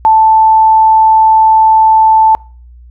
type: tone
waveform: sine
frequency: 880 Hz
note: A5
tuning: in tune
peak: -3 dBFS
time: 0.05-2.35 s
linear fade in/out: 0 ms
effects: noise-tail reverb RT60 0.4 s tail -25 dB re dry + added 60 Hz sine -33 dBFS peak until 2.9 s